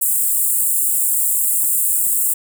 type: high-pass noise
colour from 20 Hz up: pink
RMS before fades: -17 dBFS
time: 0.01-2.34 s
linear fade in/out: 10 ms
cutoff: 7600 Hz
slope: 96 dB/octave
effects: none